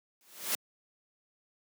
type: noise with exponential growth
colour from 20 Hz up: white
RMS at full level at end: -28 dBFS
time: 0.21-0.55 s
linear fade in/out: 0 ms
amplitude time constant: 73 ms
effects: high-pass 200 Hz 12 dB/octave